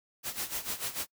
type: noise with tremolo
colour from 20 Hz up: white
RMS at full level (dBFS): -33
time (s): 0.23-1.07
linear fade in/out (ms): 50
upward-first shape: sine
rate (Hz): 6.8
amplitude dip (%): 80
effects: noise-tail reverb RT60 0.1 s tail -26 dB re dry